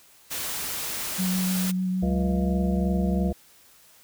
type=noise; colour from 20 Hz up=white; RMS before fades=-31 dBFS; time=0.3-1.72 s; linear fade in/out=20 ms
type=tone with vibrato; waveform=sine; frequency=185 Hz; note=F#3; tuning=in tune; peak=-23 dBFS; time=1.18-3.31 s; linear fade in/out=20 ms; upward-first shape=sine; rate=6.6 Hz; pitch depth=13 cents each way
type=harmonic tone; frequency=69.3 Hz; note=C#2; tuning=in tune; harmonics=1 / 3 / 5 / 7 / 9 / 10; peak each=-27 / -32 / -34 / -35 / -37 / -37 dBFS; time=2.02-3.33 s; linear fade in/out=10 ms
effects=white hiss -55 dBFS RMS until 4.03 s